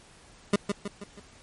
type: tone with echo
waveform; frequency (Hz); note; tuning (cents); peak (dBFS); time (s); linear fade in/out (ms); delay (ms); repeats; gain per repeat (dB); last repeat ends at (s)
25% pulse; 202.7; G#3; -42; -15; 0.53-0.56; 5; 160; 4; -6; 1.2
effects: pink hiss -54 dBFS RMS until 1.42 s + MP3 48 kbps